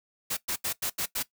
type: noise bursts at uneven times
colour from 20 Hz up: white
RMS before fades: -30 dBFS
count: 6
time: 0.3-0.37 / 0.48-0.56 / 0.64-0.73 / 0.82-0.9 / 0.98-1.06 / 1.15-1.23 s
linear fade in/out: 10 ms
effects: noise-tail reverb RT60 0.1 s tail -17 dB re dry